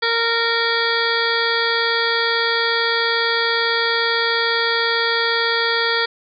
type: harmonic tone with a mistuned harmonic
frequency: 462.3 Hz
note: A#4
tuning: 14 cents flat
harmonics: 1 / 2 / 3 / 4 / 5 / 7 / 8 / 9 / 10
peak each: -23 / -27 / -23 / -22 / -29 / -25 / -32 / -30 / -25 dBFS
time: 0.02-6.06 s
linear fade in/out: 10 ms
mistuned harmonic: 7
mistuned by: +57 cents
effects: none